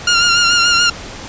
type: tone with vibrato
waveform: 15% pulse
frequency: 1400 Hz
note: F6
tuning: 4 cents sharp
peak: -3 dBFS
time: 0.07-0.9 s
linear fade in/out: 5 ms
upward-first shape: sine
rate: 6.9 Hz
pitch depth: 34 cents each way
effects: pink hiss -30 dBFS RMS until 1.28 s + resampled to 16000 Hz